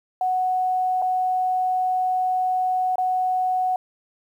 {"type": "tone with dropouts", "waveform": "sine", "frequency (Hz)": 740, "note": "F#5", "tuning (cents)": 0, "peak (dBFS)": -19, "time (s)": [0.21, 3.76], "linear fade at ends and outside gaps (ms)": 2, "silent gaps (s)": [[1.018, 1.022], [2.957, 2.982]], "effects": ["9-bit"]}